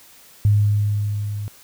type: tone with level ramp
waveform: sine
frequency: 103.6 Hz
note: G#2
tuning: 4 cents flat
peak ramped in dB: -11 to -25 dBFS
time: 0.45-1.48 s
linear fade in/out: 0 ms
effects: white hiss -48 dBFS RMS until 1.63 s